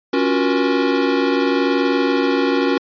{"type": "chord", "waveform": "square", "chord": "Gb major seventh", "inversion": "second", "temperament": "equal with one note detuned", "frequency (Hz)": [277.2, 349.2, 370, 477.6], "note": ["Db4", "F4", "Gb4", "Bb4"], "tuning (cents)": [0, 0, 0, 42], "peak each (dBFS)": [-19, -24, -22, -22], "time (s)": [0.13, 2.78], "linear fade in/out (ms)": 5, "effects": ["resampled to 11025 Hz"]}